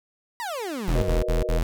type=exponential sweep; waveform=30% pulse; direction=down; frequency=991 to 55 Hz; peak=-26 dBFS; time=0.4-1.2 s; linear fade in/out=0 ms
type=tone bursts; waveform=square; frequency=41.2 Hz; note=E1; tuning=in tune; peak=-21 dBFS; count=4; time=0.88-1.629 s; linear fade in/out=0 ms; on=140 ms; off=63 ms
type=chord; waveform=sine; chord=B major seventh; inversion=second; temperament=equal; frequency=370 / 466.2 / 493.9 / 622.3 Hz; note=F#4 / A#4 / B4 / D#5; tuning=0 / 0 / 0 / 0 cents; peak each=-33 / -32 / -34 / -30 dBFS; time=0.95-1.59 s; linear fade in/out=5 ms
effects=none